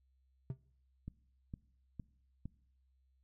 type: tone with exponential decay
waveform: triangle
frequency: 130.81 Hz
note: C3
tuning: in tune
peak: -31 dBFS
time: 0.5-0.58 s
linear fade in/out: 2 ms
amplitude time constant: 17 ms
type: click train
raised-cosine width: 5 ms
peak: -31 dBFS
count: 4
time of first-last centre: 1.08-2.456 s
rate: 2.18 Hz
effects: noise-tail reverb RT60 0.7 s tail -23 dB re dry + added 65 Hz sine -70 dBFS peak until 3.23 s